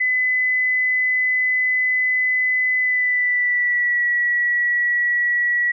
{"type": "tone with pitch glide", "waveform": "sine", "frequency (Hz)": [2012, 1932.3], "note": ["B6", "B6"], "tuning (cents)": [32, -38], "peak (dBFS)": -16, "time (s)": [0, 5.72], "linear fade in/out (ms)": 10, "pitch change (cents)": -70, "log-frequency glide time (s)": [2.78, 4.04], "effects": []}